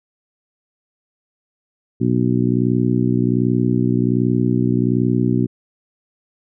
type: harmonic tone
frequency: 61.3 Hz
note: B1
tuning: 12 cents flat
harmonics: 2 / 3 / 4 / 5 / 6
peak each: -19 / -21 / -19 / -22 / -24 dBFS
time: 2-5.47 s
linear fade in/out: 20 ms
effects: none